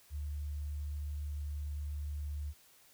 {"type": "tone", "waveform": "sine", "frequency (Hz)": 73.42, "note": "D2", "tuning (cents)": 0, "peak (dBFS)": -36, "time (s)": [0.1, 2.54], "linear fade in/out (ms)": 50, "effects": ["white hiss -63 dBFS RMS until 2.93 s"]}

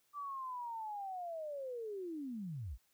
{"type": "linear sweep", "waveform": "sine", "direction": "down", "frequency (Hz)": [1174.7, 46.25], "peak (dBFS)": -40, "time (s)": [0.13, 2.78], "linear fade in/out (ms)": 50, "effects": ["white hiss -75 dBFS RMS until 2.93 s"]}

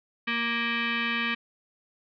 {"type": "tone with frequency modulation", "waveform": "sine", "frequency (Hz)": 232, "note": "A#3", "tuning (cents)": -8, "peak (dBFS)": -25, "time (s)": [0.27, 1.35], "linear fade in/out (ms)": 10, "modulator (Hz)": 702, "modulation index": 4.1, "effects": []}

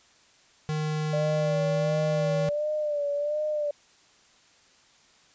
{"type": "tone with pitch glide", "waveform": "square", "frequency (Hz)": [153.9, 157.04], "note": ["D#3", "D#3"], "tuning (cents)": [-19, 16], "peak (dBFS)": -27, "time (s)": [0.69, 2.49], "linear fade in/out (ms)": 0, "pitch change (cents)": 35, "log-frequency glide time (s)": [1.18, 1.6]}
{"type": "tone with vibrato", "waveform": "sine", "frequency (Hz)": 591, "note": "D5", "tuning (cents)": 11, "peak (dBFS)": -25, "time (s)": [1.13, 3.71], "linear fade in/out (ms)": 5, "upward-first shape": "sine", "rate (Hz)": 1.4, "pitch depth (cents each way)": 53}
{"effects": ["white hiss -59 dBFS RMS until 5.34 s", "resampled to 16000 Hz"]}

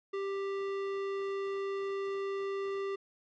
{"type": "tone with tanh clipping", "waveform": "sine", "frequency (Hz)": 393.4, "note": "G4", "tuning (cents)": 6, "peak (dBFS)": -35, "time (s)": [0.13, 2.96], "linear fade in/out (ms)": 10, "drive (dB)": 16, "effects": ["AAC 64 kbps"]}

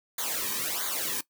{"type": "noise with flanger", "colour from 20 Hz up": "white", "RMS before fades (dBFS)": -31, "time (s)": [0.18, 1.21], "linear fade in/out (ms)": 5, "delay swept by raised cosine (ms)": [0.37, 1.47], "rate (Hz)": 1.5, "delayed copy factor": -0.95, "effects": ["noise-tail reverb RT60 0.1 s tail -19 dB re dry"]}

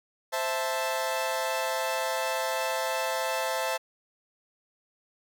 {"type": "chord", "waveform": "sawtooth", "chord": "A minor", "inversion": "first", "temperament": "equal", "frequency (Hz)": [523.3, 659.3, 880], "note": ["C5", "E5", "A5"], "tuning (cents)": [0, 0, 0], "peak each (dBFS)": -28, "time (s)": [0.32, 3.78], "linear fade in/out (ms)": 20, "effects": []}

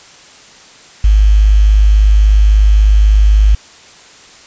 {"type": "tone with quantisation", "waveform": "sine", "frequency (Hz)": 51.8, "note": "G#1", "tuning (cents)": -4, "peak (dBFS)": -4, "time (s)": [1.04, 3.55], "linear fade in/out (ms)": 5, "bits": 5, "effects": ["white hiss -39 dBFS RMS until 4.46 s", "resampled to 16000 Hz"]}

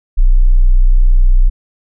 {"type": "tone", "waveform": "sine", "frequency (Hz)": 30.87, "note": "B0", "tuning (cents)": 0, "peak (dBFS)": -4, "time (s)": [0.17, 1.5], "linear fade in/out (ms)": 20, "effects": []}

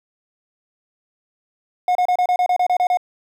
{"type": "tone bursts", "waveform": "triangle", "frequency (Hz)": 723, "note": "F#5", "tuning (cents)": -40, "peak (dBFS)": -12, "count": 11, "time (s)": [1.88, 2.972], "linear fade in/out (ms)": 2, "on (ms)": 72, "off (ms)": 30, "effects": ["8-bit"]}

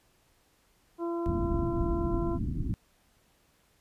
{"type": "harmonic tone", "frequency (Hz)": 339.6, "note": "F4", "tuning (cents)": -48, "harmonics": [1, 2, 3, 4], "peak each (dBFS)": [-30, -40, -40, -49], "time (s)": [0.98, 2.39], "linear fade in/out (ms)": 50}
{"type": "low-pass noise", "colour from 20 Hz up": "pink", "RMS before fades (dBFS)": -31, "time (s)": [1.26, 2.74], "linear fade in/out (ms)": 0, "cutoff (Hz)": 300, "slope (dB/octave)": 48}
{"effects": ["pink hiss -67 dBFS RMS until 3.8 s", "resampled to 32000 Hz"]}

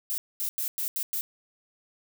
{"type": "noise bursts at uneven times", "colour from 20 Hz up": "violet", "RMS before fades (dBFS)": -30, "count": 6, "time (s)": [[0.1, 0.18], [0.4, 0.49], [0.58, 0.68], [0.78, 0.88], [0.96, 1.03], [1.13, 1.21]], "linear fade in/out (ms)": 0, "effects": []}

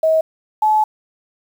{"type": "tone pair in turn", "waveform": "sine", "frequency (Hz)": [638, 859.5], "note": ["D#5", "A5"], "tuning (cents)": [43, -41], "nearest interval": "perfect fourth", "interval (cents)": 516, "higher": "second", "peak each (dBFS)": -11, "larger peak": "neither", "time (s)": [[0.03, 0.21], [0.62, 0.84]], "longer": "second", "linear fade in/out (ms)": 5, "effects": ["7-bit"]}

